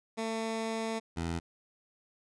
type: tone pair in turn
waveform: 15% pulse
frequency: 223.9 / 83.87 Hz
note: A3 / E2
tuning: +30 / +30 cents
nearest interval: octave + perfect fourth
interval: 1700 cents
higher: first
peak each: -26 dBFS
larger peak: neither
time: 0.17-1 / 1.16-1.4 s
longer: first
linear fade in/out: 20 ms
effects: resampled to 22050 Hz